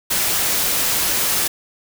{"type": "noise", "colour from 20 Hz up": "white", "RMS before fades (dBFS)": -19, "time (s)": [0.1, 1.48], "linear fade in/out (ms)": 10, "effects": []}